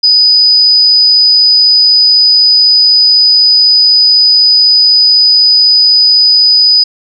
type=tone; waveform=sine; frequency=4978 Hz; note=D#8; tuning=in tune; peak=-3 dBFS; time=0.03-6.84 s; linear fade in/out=10 ms; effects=none